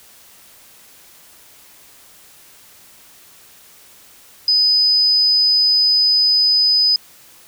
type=tone; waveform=sine; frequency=5000 Hz; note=D#8; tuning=8 cents sharp; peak=-11 dBFS; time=4.48-6.96 s; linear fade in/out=2 ms; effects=white hiss -46 dBFS RMS until 7.47 s